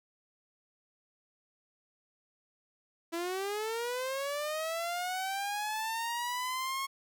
sawtooth linear sweep, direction up, 329.6 to 1093 Hz, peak -29 dBFS, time 3.12-6.87 s, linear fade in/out 20 ms, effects none

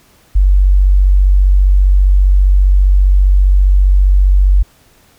sine tone, 47.51 Hz, F#1, 47 cents sharp, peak -5 dBFS, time 0.35-4.63 s, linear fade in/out 10 ms, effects pink hiss -49 dBFS RMS until 5.18 s

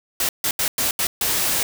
white noise bursts at uneven times, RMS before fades -21 dBFS, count 6, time 0.2-0.29 / 0.44-0.51 / 0.59-0.68 / 0.78-0.91 / 0.99-1.07 / 1.21-1.63 s, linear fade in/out 2 ms, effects none

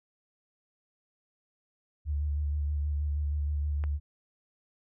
sine tone with vibrato, 73.4 Hz, D2, in tune, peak -27 dBFS, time 2.05-4 s, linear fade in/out 50 ms, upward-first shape square, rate 6.3 Hz, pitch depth 24 cents each way
click, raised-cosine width 0.5 ms, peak -27 dBFS, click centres 3.839 s
effects none

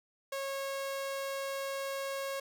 sawtooth tone, 547 Hz, C#5, 23 cents flat, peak -31 dBFS, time 0.32-2.4 s, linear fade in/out 5 ms, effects none

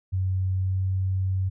sine tone with pitch glide, 93.8 to 94.51 Hz, F#2 to F#2, +24 to +37 cents, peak -22 dBFS, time 0.12-1.5 s, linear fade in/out 20 ms, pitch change +13 cents, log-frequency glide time 0.56-0.81 s, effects none

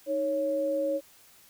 sine tone pair together, 311.1 / 553.9 Hz, D#4 / C#5, 0 / -1 cents, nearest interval minor seventh, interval 999 cents, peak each -33 / -26 dBFS, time 0.06-1.01 s, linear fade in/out 50 ms, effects white hiss -57 dBFS RMS until 1.49 s

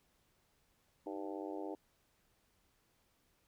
harmonic tone with a mistuned harmonic, 97.3 Hz, G2, 12 cents flat, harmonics 3 / 4 / 5 / 6 / 7 / 8 / 9, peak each -44 / -46 / -48 / -50 / -51 / -52 / -53 dBFS, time 1.06-1.75 s, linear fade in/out 5 ms, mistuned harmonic 3, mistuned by +100 cents, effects pink hiss -75 dBFS RMS until 3.47 s

